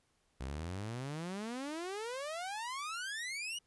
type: exponential sweep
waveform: sawtooth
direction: up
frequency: 61.74 to 2960 Hz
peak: -35 dBFS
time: 0.4-3.59 s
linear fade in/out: 10 ms
effects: pink hiss -75 dBFS RMS until 3.66 s + resampled to 24000 Hz